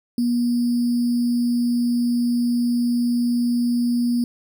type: tone with sample-and-hold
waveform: sine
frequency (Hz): 240.3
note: B3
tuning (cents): -47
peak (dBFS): -17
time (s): 0.18-4.24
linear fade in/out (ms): 2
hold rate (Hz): 4900
effects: none